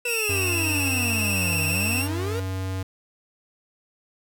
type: tone with vibrato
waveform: 45% pulse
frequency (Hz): 2637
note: E7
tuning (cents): 0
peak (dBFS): -25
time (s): 0.05-2.02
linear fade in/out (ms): 5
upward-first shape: sine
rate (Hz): 18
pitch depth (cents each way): 42
type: exponential two-way sweep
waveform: 45% pulse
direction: down then up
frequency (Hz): 490 to 155.56 to 490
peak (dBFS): -29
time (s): 0.05-2.4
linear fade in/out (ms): 5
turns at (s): 1.66
type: tone with pitch glide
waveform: 10% pulse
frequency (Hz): 2794 to 2768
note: F7 to F7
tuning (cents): 0 to -16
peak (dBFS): -20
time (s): 0.06-2.09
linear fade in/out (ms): 50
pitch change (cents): -16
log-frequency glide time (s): 1.26-1.86
type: tone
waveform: square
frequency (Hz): 94.4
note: F#2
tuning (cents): +35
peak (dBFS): -27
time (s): 0.29-2.83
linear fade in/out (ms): 5
effects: none